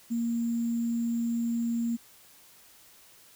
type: tone with sample-and-hold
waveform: sine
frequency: 233.2 Hz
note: A#3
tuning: 1 cent sharp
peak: -26 dBFS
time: 0.1-1.97 s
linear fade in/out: 20 ms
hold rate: 7350 Hz
effects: white hiss -56 dBFS RMS until 3.35 s